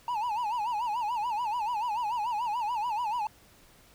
triangle tone with vibrato, 904 Hz, A5, 47 cents sharp, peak -26 dBFS, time 0.08-3.27 s, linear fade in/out 2 ms, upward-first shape sine, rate 6.9 Hz, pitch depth 160 cents each way, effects pink hiss -58 dBFS RMS until 3.94 s

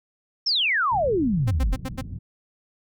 sine exponential sweep, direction down, 5600 to 38.89 Hz, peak -19 dBFS, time 0.46-1.75 s, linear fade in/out 10 ms
white low-pass noise, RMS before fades -34 dBFS, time 0.91-2.19 s, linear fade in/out 10 ms, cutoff 170 Hz, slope 24 dB/octave
sawtooth tone bursts, 261.6 Hz, C4, in tune, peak -24 dBFS, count 5, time 1.47-2.015 s, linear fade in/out 10 ms, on 41 ms, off 85 ms
effects none

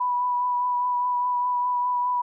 sine tone with vibrato, 985 Hz, B5, 5 cents flat, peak -21 dBFS, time 0-2.22 s, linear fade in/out 10 ms, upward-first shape triangle, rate 4.9 Hz, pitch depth 19 cents each way, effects none

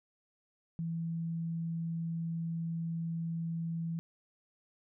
sine tone, 165.7 Hz, E3, 9 cents sharp, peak -33 dBFS, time 0.79-3.99 s, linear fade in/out 0 ms, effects none

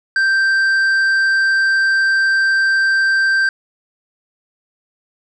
triangle tone with tanh clipping, 1568 Hz, G6, in tune, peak -13 dBFS, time 0.16-3.49 s, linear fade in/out 2 ms, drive 10 dB, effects none

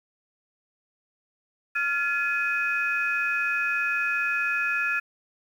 sine tone cluster, 1392 / 1707 / 2510 Hz, F6 / G#6 / D#7, -6 / +47 / +15 cents, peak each -27 dBFS, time 1.75-5 s, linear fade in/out 10 ms, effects tanh soft clip ceiling -14 dBFS + 9-bit

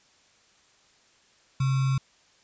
sine tone with sample-and-hold, 133.3 Hz, C3, 33 cents sharp, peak -21 dBFS, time 1.6-1.98 s, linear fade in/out 5 ms, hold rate 1225 Hz, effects white hiss -61 dBFS RMS until 2.43 s + resampled to 16000 Hz

